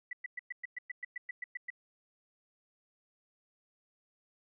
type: tone bursts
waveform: sine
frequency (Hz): 1975.5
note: B6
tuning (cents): 0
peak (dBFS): -36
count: 13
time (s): 0.11-1.703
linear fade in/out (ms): 5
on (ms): 21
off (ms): 110
effects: none